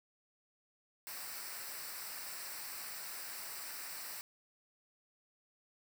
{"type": "noise with comb filter", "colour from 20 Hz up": "white", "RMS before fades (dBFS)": -45, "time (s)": [1.07, 4.21], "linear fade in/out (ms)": 0, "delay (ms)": 0.3, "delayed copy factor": -0.65, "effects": []}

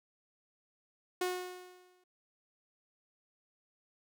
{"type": "tone with exponential decay", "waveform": "sawtooth", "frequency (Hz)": 363.4, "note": "F#4", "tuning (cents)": -31, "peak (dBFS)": -26, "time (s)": [1.21, 2.04], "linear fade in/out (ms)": 5, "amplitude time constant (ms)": 180, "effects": []}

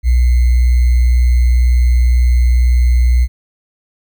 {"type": "tone with sample-and-hold", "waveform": "sine", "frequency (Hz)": 61, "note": "B1", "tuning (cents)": -21, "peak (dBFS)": -7, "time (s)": [0.03, 3.28], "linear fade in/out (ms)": 50, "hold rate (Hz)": 2100, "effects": []}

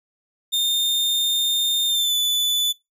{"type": "tone with pitch glide", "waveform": "40% pulse", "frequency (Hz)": [3634, 3486], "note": ["A#7", "A7"], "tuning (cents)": [-45, -17], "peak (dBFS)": -17, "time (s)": [0.52, 2.73], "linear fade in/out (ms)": 20, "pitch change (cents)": -72, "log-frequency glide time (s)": [1.87, 2.15], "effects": ["noise-tail reverb RT60 0.2 s tail -22 dB re dry"]}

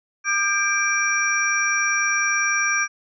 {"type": "tone cluster", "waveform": "sine", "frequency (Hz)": [1201, 1594, 2340, 5710], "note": ["D6", "G6", "D7", "F8"], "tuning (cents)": [38, 28, -7, 37], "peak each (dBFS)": [-26, -22, -23, -26], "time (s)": [0.24, 2.88], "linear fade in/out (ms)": 50, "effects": []}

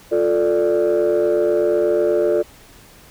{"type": "chord", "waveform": "sine", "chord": "D minor", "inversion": "first", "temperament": "just", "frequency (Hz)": [352.4, 440.5, 587.3], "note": ["F4", "A4", "D5"], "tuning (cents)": [16, 2, 0], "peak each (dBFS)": -17, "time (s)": [0.11, 2.43], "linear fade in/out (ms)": 20, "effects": ["tanh soft clip ceiling -10 dBFS", "pink hiss -46 dBFS RMS until 3.1 s"]}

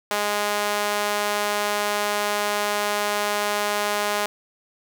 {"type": "tone with high-pass filter", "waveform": "sawtooth", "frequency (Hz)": 206.8, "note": "G#3", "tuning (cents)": -7, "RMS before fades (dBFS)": -24, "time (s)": [0.11, 4.26], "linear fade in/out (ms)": 0, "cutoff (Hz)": 670, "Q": 1, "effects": []}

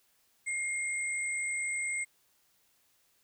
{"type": "tone pair together", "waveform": "sine", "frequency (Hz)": [2136, 8064], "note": ["C7", "B8"], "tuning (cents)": [35, 35], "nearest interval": "octave + major seventh", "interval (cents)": 2300, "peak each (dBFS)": [-32, -37], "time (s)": [0.46, 2.05], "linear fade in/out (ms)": 20, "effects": ["white hiss -70 dBFS RMS until 3.23 s"]}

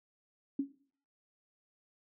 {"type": "tone with exponential decay", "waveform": "sine", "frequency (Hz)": 277.2, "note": "C#4", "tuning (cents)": 0, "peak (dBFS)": -26, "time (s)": [0.59, 0.72], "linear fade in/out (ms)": 5, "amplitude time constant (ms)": 27, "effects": ["noise-tail reverb RT60 0.5 s tail -18 dB re dry"]}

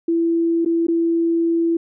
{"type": "tone with dropouts", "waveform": "sine", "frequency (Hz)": 333.9, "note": "E4", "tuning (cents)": 22, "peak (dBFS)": -15, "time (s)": [0.08, 1.77], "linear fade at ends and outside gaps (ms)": 5, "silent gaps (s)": [[0.649, 0.659], [0.869, 0.883]], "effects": []}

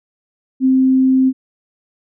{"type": "tone", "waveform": "sine", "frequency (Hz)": 261.6, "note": "C4", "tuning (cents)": 0, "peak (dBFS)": -9, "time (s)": [0.6, 1.33], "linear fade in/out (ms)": 50, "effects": []}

